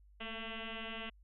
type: tone with frequency modulation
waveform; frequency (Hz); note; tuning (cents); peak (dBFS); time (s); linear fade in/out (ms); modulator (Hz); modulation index
sine; 1350; E6; +41; -40; 0.2-1.1; 10; 224; 8
effects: added 50 Hz sine -59 dBFS peak until 1.23 s